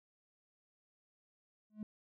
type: tone with exponential growth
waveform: triangle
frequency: 213 Hz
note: G#3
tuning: 44 cents sharp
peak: -33 dBFS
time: 1.7-1.83 s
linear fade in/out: 2 ms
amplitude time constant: 27 ms
effects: tanh soft clip ceiling -34 dBFS